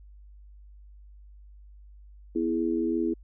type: chord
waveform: sine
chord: E major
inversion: second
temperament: equal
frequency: 246.9 / 329.6 / 415.3 Hz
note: B3 / E4 / G#4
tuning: 0 / 0 / 0 cents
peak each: -30 / -26 / -32 dBFS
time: 2.35-3.14 s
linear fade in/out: 10 ms
effects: added 50 Hz sine -47 dBFS peak until 3.23 s